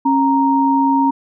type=tone pair together; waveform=sine; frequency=272.7 / 932.3 Hz; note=C#4 / A#5; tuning=-28 / 0 cents; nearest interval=octave + major sixth; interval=2128 cents; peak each=-14 dBFS; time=0.05-1.11 s; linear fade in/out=10 ms; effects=none